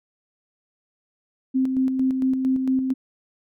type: tone with tremolo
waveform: sine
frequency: 261.6 Hz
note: C4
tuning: in tune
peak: -17 dBFS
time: 1.54-2.94 s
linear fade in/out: 20 ms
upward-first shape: square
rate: 4.4 Hz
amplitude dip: 40%
effects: none